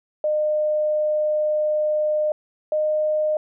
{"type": "tone pair in turn", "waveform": "sine", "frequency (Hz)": [608, 612.9], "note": ["D#5", "D#5"], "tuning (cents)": [-40, -26], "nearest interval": "unison", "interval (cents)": 14, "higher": "second", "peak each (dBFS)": -18, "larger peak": "neither", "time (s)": [[0.24, 2.32], [2.72, 3.37]], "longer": "first", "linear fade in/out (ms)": 2, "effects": []}